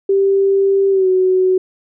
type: tone with pitch glide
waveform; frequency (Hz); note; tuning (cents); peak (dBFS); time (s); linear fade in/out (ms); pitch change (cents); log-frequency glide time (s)
sine; 392 to 372.1; G4 to F#4; 0 to +10; -10; 0.09-1.58; 5; -90; 0.9-1.08
effects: none